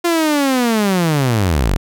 sawtooth linear sweep, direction down, 349.2 to 36.71 Hz, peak -9 dBFS, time 0.04-1.77 s, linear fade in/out 10 ms, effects none

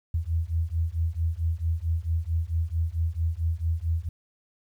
sine beating tone pair, 80.2 / 84.7 Hz, E2 / E2, -47 / +48 cents, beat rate 4.5 Hz, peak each -27 dBFS, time 0.14-4.09 s, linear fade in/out 5 ms, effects 10-bit

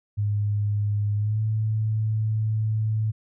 sine tone with pitch glide, 103.5 to 109.02 Hz, G#2 to A2, -5 to -15 cents, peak -21 dBFS, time 0.17-3.12 s, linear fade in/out 20 ms, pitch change +90 cents, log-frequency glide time 1.16-1.41 s, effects none

